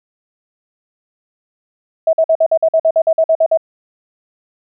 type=tone bursts; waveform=sine; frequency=646 Hz; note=E5; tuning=35 cents flat; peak=-8 dBFS; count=14; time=2.07-3.574 s; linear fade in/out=5 ms; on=61 ms; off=50 ms; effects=none